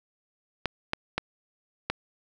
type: clicks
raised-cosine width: 0.3 ms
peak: -10 dBFS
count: 4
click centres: 0.657 / 0.934 / 1.18 / 1.9 s
effects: none